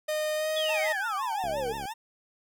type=tone with pitch glide; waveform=45% pulse; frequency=614 to 624.7 Hz; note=D#5 to D#5; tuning=-23 to +7 cents; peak=-27 dBFS; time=0.08-0.93 s; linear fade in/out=10 ms; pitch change=+30 cents; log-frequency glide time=0.36-0.48 s
type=exponential sweep; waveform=sine; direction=down; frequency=3520 to 430.8 Hz; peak=-29 dBFS; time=0.56-1.73 s; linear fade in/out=10 ms
type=tone with vibrato; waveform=40% pulse; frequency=830.6 Hz; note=G#5; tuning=in tune; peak=-33 dBFS; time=0.68-1.94 s; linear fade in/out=20 ms; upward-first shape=triangle; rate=5.8 Hz; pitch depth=190 cents each way
type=click train; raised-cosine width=2 ms; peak=-29 dBFS; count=30; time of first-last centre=1.44-1.854 s; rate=70 Hz
effects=none